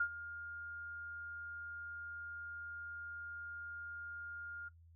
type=tone with ADSR envelope; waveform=sine; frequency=1412 Hz; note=F6; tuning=19 cents sharp; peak=-29 dBFS; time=0-4.69 s; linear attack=6 ms; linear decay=73 ms; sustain=-15 dB; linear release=13 ms; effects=noise-tail reverb RT60 0.1 s tail -19 dB re dry + added 83 Hz sine -59 dBFS peak until 4.95 s